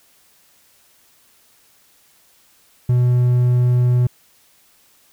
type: tone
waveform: triangle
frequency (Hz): 123.47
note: B2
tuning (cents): 0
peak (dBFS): -10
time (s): 2.89-4.07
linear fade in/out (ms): 5
effects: white hiss -55 dBFS RMS until 5.12 s